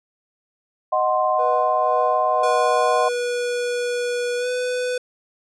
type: chord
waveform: sine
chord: C diminished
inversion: first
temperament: equal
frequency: 622.3 / 740 / 1046.5 Hz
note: Eb5 / Gb5 / C6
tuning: 0 / 0 / 0 cents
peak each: -21 dBFS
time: 0.92-3.09 s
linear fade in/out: 10 ms
type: tone with tremolo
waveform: triangle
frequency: 492 Hz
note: B4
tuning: 7 cents flat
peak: -21 dBFS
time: 1.38-2.47 s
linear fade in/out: 20 ms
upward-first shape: sine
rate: 2 Hz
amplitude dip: 60%
type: tone with pitch glide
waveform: square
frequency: 486.6 to 498.3 Hz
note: B4 to B4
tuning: -26 to +15 cents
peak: -22 dBFS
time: 2.43-4.98 s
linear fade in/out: 5 ms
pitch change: +41 cents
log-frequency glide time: 4.37-4.48 s
effects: resampled to 22050 Hz